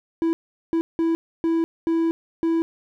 triangle tone bursts at uneven times, 329.6 Hz, E4, in tune, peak -16 dBFS, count 6, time 0.22-0.33 / 0.73-0.81 / 0.99-1.15 / 1.44-1.64 / 1.87-2.11 / 2.43-2.62 s, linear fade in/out 0 ms, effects none

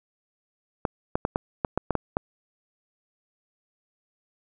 clicks, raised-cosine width 1 ms, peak -9 dBFS, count 9, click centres 0.852 / 1.155 / 1.251 / 1.359 / 1.648 / 1.776 / 1.907 / 1.953 / 2.169 s, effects none

